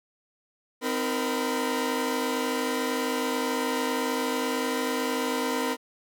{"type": "tone cluster", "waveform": "sawtooth", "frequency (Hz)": [257.3, 310.5, 465.5, 1002], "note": ["C4", "D#4", "A#4", "B5"], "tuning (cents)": [-29, -3, -2, 25], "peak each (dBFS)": [-26, -30, -26, -30], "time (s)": [0.81, 5.77], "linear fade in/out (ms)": 50, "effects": []}